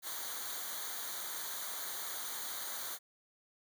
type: noise with comb filter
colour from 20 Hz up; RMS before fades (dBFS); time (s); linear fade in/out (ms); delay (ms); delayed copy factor
white; -41; 0.02-2.99; 50; 0.38; -0.8
effects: none